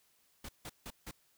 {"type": "noise bursts", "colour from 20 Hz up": "pink", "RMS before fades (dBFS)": -45, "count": 4, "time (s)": [0.44, 1.112], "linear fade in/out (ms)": 5, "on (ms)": 48, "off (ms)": 160, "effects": ["white hiss -71 dBFS RMS until 1.37 s"]}